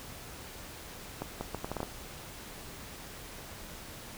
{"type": "accelerating click train", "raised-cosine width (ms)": 1, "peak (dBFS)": -20, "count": 8, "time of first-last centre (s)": [1.22, 1.831], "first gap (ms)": 190, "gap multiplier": 0.72, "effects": ["pink hiss -46 dBFS RMS until 4.17 s"]}